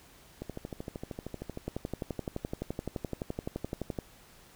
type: two click trains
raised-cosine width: 2 ms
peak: -24 / -20 dBFS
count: 16 / 28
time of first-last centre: 0.42-1.574 / 1.68-3.988 s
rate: 13 / 11.7 Hz
effects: pink hiss -57 dBFS RMS until 4.55 s